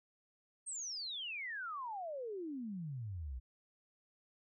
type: exponential sweep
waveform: sine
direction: down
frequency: 8660 to 58.27 Hz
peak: -40 dBFS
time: 0.66-3.4 s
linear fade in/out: 20 ms
effects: none